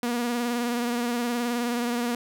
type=tone with vibrato; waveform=sawtooth; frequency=239.7 Hz; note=A#3; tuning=48 cents sharp; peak=-21 dBFS; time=0.03-2.15 s; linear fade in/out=2 ms; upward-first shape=triangle; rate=19 Hz; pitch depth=44 cents each way; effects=none